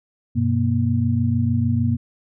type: tone cluster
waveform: sine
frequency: 96.5 / 123.1 / 236.4 Hz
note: G2 / B2 / A#3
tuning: -27 / -5 / +24 cents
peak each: -21 dBFS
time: 0.35-1.97 s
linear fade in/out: 20 ms
effects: none